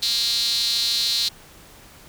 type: tone with high-pass filter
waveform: sawtooth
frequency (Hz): 233.1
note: A#3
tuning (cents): 0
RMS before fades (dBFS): -22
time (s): 0.02-1.29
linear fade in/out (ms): 10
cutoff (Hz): 4100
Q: 7.9
effects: pink hiss -47 dBFS RMS until 2.08 s